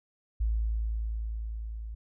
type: tone with level ramp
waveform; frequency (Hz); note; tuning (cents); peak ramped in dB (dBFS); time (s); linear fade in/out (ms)
sine; 55; A1; 0; -24 to -36; 0.4-1.95; 10
effects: none